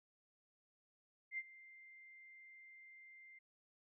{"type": "tone with ADSR envelope", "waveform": "sine", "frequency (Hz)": 2093, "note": "C7", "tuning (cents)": 0, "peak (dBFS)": -38, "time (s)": [1.31, 3.39], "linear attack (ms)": 70, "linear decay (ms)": 44, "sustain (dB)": -19, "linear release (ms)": 9, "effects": []}